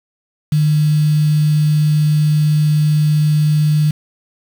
sine tone with quantisation, 151.3 Hz, D#3, 48 cents flat, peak -10 dBFS, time 0.52-3.91 s, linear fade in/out 5 ms, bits 5, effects none

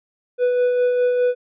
triangle tone with tremolo, 493.9 Hz, B4, in tune, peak -12 dBFS, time 0.38-1.35 s, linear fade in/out 50 ms, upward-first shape sine, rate 4.9 Hz, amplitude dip 30%, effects resampled to 8000 Hz

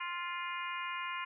harmonic tone with a mistuned harmonic, 349.2 Hz, F4, in tune, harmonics 3 / 4 / 5 / 6 / 7 / 8, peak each -39 / -45 / -46 / -44 / -45 / -47 dBFS, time 0-1.25 s, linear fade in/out 10 ms, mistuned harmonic 8, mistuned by +33 cents, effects none

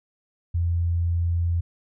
sine tone, 85.4 Hz, F2, 38 cents flat, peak -20 dBFS, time 0.54-1.61 s, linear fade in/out 10 ms, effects none

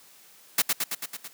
white noise with echo, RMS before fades -21 dBFS, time 0.58-0.62 s, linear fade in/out 5 ms, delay 110 ms, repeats 6, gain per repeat -3 dB, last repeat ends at 1.28 s, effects white hiss -54 dBFS RMS until 1.33 s + high-pass 150 Hz 12 dB/octave

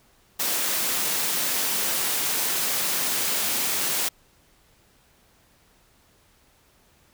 white high-pass noise, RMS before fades -25 dBFS, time 0.39-4.09 s, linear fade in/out 10 ms, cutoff 140 Hz, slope 24 dB/octave, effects pink hiss -60 dBFS RMS until 7.13 s

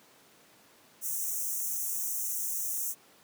white high-pass noise, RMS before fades -33 dBFS, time 1.01-2.95 s, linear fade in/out 50 ms, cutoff 5800 Hz, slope 96 dB/octave, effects pink hiss -59 dBFS RMS until 3.23 s + high-pass 200 Hz 12 dB/octave

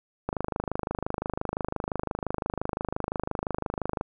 click train, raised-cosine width 1 ms, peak -14 dBFS, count 97, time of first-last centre 0.29-4.011 s, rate 25.8 Hz, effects none

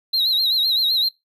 triangle tone with vibrato, 3990 Hz, B7, 17 cents sharp, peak -15 dBFS, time 0.13-1.09 s, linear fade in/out 10 ms, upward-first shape sine, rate 7.8 Hz, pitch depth 100 cents each way, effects noise-tail reverb RT60 0.2 s tail -23 dB re dry

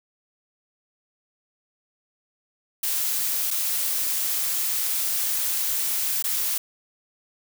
blue noise with dropouts, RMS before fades -25 dBFS, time 2.83-6.58 s, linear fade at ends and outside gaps 5 ms, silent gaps 3.506-3.51 / 6.225-6.24 s, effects none

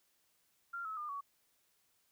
sine tone with pitch steps, 1386 / 1293.2 / 1206.6 / 1125.8 Hz, F6 / E6 / D6 / C#6, -14 / -34 / +46 / +26 cents, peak -39 dBFS, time 0.73-1.21 s, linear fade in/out 10 ms, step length 120 ms, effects white hiss -75 dBFS RMS until 2.11 s

